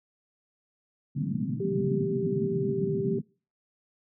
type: band-pass noise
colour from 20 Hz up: pink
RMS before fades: -30 dBFS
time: 1.15-3.22 s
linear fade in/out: 20 ms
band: 130 to 250 Hz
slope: 48 dB/octave
type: tone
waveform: sine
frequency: 391.9 Hz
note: G4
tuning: in tune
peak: -28 dBFS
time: 1.6-3.19 s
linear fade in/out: 5 ms
effects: noise-tail reverb RT60 0.4 s tail -26 dB re dry